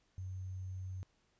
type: tone with sample-and-hold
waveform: sine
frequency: 93.3 Hz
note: F#2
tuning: 15 cents sharp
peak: -40 dBFS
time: 0.18-1.03 s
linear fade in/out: 0 ms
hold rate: 6300 Hz
effects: pink hiss -75 dBFS RMS until 1.39 s + resampled to 16000 Hz